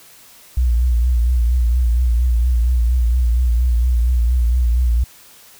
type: tone with vibrato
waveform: sine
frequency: 60.1 Hz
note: B1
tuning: 46 cents flat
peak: -12 dBFS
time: 0.57-5.04 s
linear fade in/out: 5 ms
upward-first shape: triangle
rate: 4.3 Hz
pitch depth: 93 cents each way
effects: white hiss -45 dBFS RMS until 5.59 s